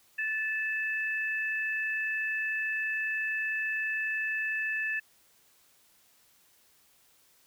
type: tone pair together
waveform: sine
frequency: 1747 / 2618 Hz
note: A6 / E7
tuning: -13 / -13 cents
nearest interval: perfect fifth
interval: 700 cents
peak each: -30 / -34 dBFS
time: 0.18-5 s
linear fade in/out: 10 ms
effects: white hiss -64 dBFS RMS until 7.46 s